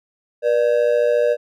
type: ring-modulated tone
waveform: triangle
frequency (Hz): 538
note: C5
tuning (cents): +48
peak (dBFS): -9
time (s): 0.42-1.37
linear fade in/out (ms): 50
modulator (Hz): 57
effects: none